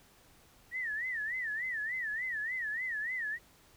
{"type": "tone with vibrato", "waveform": "sine", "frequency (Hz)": 1864.7, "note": "A#6", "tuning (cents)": 0, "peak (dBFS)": -33, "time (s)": [0.71, 3.39], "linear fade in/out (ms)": 50, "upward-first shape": "sine", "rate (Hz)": 3.4, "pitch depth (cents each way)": 170, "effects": ["pink hiss -62 dBFS RMS until 3.76 s"]}